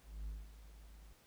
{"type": "tone with ADSR envelope", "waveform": "triangle", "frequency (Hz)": 52.3, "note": "G#1", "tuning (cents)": 13, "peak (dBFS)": -38, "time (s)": [0.02, 1.13], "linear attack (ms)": 250, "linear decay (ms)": 210, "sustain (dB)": -14, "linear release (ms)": 4, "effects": ["pink hiss -67 dBFS RMS until 1.26 s"]}